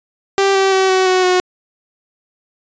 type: tone with pitch steps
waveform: sawtooth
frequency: 392.2 / 386.6 / 381 / 375.6 / 370.2 / 364.9 Hz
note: G4 / G4 / G4 / F#4 / F#4 / F#4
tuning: +1 / -24 / -49 / +26 / +1 / -24 cents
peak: -7 dBFS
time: 0.38-1.4 s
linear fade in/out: 0 ms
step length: 170 ms
effects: resampled to 16000 Hz